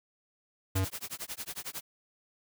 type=tone; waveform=square; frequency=95.1 Hz; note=F#2; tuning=48 cents sharp; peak=-27 dBFS; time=0.75-0.85 s; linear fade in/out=10 ms
type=noise with tremolo; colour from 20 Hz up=white; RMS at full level=-37 dBFS; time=0.75-1.81 s; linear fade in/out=10 ms; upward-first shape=sine; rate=11 Hz; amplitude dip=100%
effects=none